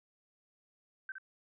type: tone with echo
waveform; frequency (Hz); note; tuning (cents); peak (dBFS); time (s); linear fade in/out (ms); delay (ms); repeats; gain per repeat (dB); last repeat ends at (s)
sine; 1549; G6; -21; -38; 1.09-1.12; 2; 63; 1; -5; 1.183
effects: none